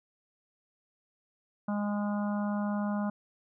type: harmonic tone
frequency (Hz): 205.9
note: G#3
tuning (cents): -15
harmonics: 1 / 3 / 4 / 5 / 6 / 7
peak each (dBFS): -29 / -39 / -41 / -43 / -45 / -46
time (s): 1.68-3.1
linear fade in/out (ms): 5
effects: none